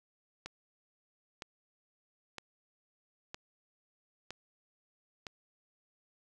click train, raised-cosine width 0.2 ms, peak -24 dBFS, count 6, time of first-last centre 0.46-5.268 s, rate 1.04 Hz, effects none

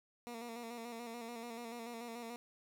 15% pulse tone with vibrato, 234 Hz, A#3, 7 cents sharp, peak -38 dBFS, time 0.27-2.36 s, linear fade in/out 0 ms, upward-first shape square, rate 6.9 Hz, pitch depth 42 cents each way, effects none

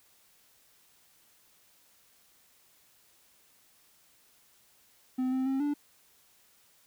triangle tone with pitch steps, 256.5 / 260.8 / 267.6 / 291 Hz, C4 / C4 / C4 / D4, -34 / -5 / +39 / -16 cents, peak -25 dBFS, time 5.18-5.74 s, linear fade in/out 10 ms, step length 140 ms, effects white hiss -64 dBFS RMS until 6.86 s

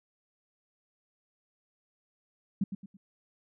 sine tone with echo, 196 Hz, G3, in tune, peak -24 dBFS, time 2.61-2.64 s, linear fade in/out 5 ms, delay 110 ms, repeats 3, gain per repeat -9 dB, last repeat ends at 2.97 s, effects none

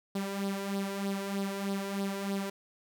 sawtooth tone with flanger, 197.3 Hz, G3, 11 cents sharp, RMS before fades -34 dBFS, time 0.15-2.5 s, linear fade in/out 5 ms, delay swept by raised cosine 0.21 to 2.11 ms, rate 3.2 Hz, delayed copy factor +0.6, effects none

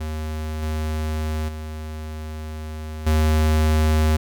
square tone with level steps, 77.78 Hz, D#2, in tune, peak -26 / -23 / -30 / -16 dBFS, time 0-4.17 s, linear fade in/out 10 ms, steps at 0.62 / 1.48 / 3.06 s, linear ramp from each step 10 ms, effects none

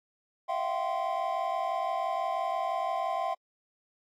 triangle tone cluster, 651 / 697 / 768 / 1042 Hz, E5 / F5 / G5 / C6, -22 / -4 / -36 / -7 cents, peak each -33 / -31 / -31 / -32 dBFS, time 0.48-3.35 s, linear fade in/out 20 ms, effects tanh soft clip ceiling -19 dBFS + AAC 64 kbps

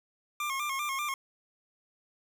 25% pulse tone with vibrato, 1134 Hz, C#6, 39 cents sharp, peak -27 dBFS, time 0.4-1.14 s, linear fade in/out 2 ms, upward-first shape square, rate 5.1 Hz, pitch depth 82 cents each way, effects none

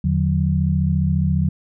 sine tone cluster, 82.7 / 147.9 / 182.5 Hz, E2 / D3 / F#3, +6 / +13 / -24 cents, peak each -20 dBFS, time 0.04-1.49 s, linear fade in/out 5 ms, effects none

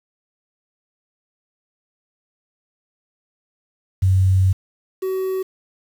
sine / triangle tone pair in turn, 94.4 / 377.6 Hz, F#2 / F#4, +35 / +35 cents, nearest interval 2 octaves, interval 2400 cents, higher second, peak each -12 / -18 dBFS, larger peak first, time 4.02-4.53 / 5.02-5.43 s, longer first, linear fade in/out 10 ms, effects 7-bit

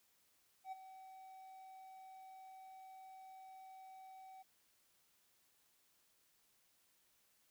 triangle tone with ADSR envelope, 760 Hz, F#5, 46 cents sharp, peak -40 dBFS, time 0.64-4.43 s, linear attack 81 ms, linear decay 17 ms, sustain -12 dB, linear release 15 ms, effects white hiss -75 dBFS RMS until 7.5 s

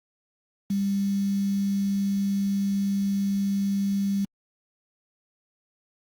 sine tone with quantisation, 198.3 Hz, G3, 20 cents sharp, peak -22 dBFS, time 0.7-4.25 s, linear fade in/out 5 ms, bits 7, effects Opus 48 kbps

